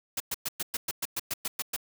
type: noise bursts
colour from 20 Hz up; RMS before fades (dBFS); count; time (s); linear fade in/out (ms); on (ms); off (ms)
white; -31; 12; 0.17-1.764; 5; 32; 110
effects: none